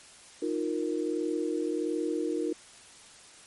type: chord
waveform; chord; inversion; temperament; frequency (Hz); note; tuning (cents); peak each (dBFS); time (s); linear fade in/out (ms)
sine; Eb suspended second; none; equal with one note detuned; 311.1 / 352.5 / 466.2; Eb4 / F4 / Bb4; 0 / +16 / 0; -31 / -32 / -33; 0.42-2.53; 5
effects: white hiss -52 dBFS RMS until 3.46 s + MP3 48 kbps